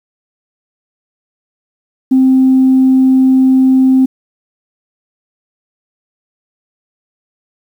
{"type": "tone", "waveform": "sine", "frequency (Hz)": 261.6, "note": "C4", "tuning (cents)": 0, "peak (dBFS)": -4, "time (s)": [2.11, 4.06], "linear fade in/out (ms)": 10, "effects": ["tanh soft clip ceiling -1 dBFS", "7-bit"]}